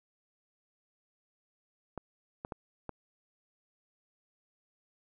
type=clicks; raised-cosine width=1 ms; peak=-24 dBFS; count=4; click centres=1.977 / 2.449 / 2.522 / 2.893 s; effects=none